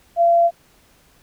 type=tone; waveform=sine; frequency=683 Hz; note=F5; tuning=39 cents flat; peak=-11 dBFS; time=0.16-0.51 s; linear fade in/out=50 ms; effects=pink hiss -55 dBFS RMS until 1.22 s